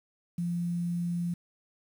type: tone with quantisation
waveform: sine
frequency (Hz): 173.1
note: F3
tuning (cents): -15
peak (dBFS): -28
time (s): 0.38-1.34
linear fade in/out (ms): 5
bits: 9
effects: none